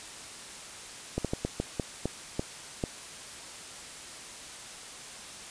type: slowing click train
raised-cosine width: 2 ms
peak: -15 dBFS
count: 9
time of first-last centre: 1.18-2.838 s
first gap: 67 ms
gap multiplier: 1.31
effects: white hiss -44 dBFS RMS until 5.5 s + resampled to 22050 Hz